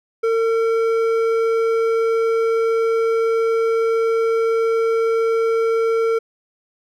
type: tone with hard clipping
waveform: triangle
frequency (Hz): 453.6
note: A#4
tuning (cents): -47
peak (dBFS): -17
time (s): 0.23-6.19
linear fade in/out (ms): 10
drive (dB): 12
effects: none